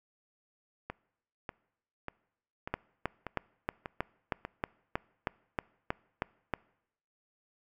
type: two click trains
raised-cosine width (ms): 0.5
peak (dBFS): -22 / -15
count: 7 / 13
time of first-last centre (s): 0.9-4.45 / 2.74-6.537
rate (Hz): 1.69 / 3.16
effects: noise-tail reverb RT60 0.8 s tail -24 dB re dry